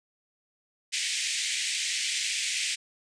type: band-pass noise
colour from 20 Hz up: pink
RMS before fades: -30 dBFS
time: 0.92-2.76 s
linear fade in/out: 20 ms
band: 2000 to 9200 Hz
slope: 48 dB/octave
effects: resampled to 22050 Hz